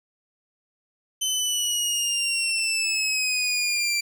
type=exponential sweep; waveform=20% pulse; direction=down; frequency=3061 to 2349 Hz; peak=-17 dBFS; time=1.21-4.01 s; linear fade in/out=10 ms; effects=none